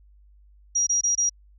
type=tone bursts; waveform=sine; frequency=5730 Hz; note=F8; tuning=44 cents sharp; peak=-19 dBFS; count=4; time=0.75-1.296 s; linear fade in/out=10 ms; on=120 ms; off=22 ms; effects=added 50 Hz sine -51 dBFS peak until 1.58 s